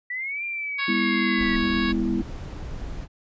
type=linear two-way sweep; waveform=sine; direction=up then down; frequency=1941 to 2392 to 1941 Hz; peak=-27 dBFS; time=0.1-1.56 s; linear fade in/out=5 ms; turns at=0.44 s
type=harmonic tone; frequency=554.4 Hz; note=C#5; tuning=in tune; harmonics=2 / 3 / 4 / 5 / 6 / 7 / 8 / 9; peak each=-32 / -30 / -33 / -35 / -40 / -34 / -41 / -41 dBFS; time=0.78-1.93 s; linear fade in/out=20 ms
type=chord; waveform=sine; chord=E major; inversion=first; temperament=equal with one note detuned; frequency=203 / 246.9 / 329.6 Hz; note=G#3 / B3 / E4; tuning=-39 / 0 / 0 cents; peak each=-26 dBFS; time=0.88-2.22 s; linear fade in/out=5 ms
type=noise; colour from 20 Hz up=brown; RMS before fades=-33 dBFS; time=1.37-3.08 s; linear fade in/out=50 ms
effects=resampled to 16000 Hz